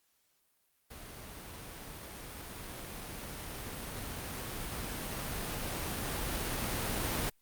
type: noise with level ramp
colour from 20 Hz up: pink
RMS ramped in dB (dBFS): -48 to -33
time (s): 0.9-7.3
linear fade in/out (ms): 10
effects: white hiss -74 dBFS RMS until 7.41 s + Opus 48 kbps